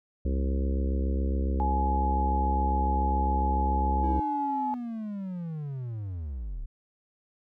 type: harmonic tone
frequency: 67.2 Hz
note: C2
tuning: 47 cents sharp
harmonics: 1 / 3 / 4 / 5 / 6 / 7 / 8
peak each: -25 / -35 / -37 / -39 / -41 / -42 / -43 dBFS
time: 0.25-4.2 s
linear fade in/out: 5 ms
type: tone with pitch glide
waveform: sine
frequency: 845 to 851.9 Hz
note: G#5 to G#5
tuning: +30 to +44 cents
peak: -27 dBFS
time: 1.6-4.74 s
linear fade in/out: 0 ms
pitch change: +14 cents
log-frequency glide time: 2.95-4.59 s
type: linear sweep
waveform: triangle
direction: down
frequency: 328.8 to 30.87 Hz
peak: -30 dBFS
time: 4.03-6.66 s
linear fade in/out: 10 ms
effects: none